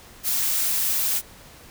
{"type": "noise", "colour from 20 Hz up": "blue", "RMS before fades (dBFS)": -23, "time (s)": [0.23, 1.22], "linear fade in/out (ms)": 50, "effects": ["pink hiss -47 dBFS RMS until 1.7 s"]}